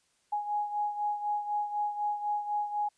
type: beating tone pair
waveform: sine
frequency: 830.6 / 834.6 Hz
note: G#5 / G#5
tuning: 0 / +8 cents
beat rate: 4 Hz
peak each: -30 / -36 dBFS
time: 0.32-2.89 s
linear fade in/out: 10 ms
effects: white hiss -71 dBFS RMS until 2.97 s + resampled to 22050 Hz